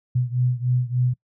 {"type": "beating tone pair", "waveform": "sine", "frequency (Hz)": [123.47, 126.87], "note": ["B2", "B2"], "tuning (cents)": [0, 47], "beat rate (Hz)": 3.4, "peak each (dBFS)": [-21, -23], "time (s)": [0.15, 1.14], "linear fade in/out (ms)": 10, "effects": ["noise-tail reverb RT60 0.1 s tail -24 dB re dry"]}